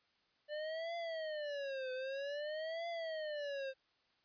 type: tone with vibrato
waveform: square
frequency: 591 Hz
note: D5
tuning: 11 cents sharp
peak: -40 dBFS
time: 0.48-3.74 s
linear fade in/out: 50 ms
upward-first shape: triangle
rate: 0.52 Hz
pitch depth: 260 cents each way
effects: white hiss -75 dBFS RMS until 4.24 s + resampled to 11025 Hz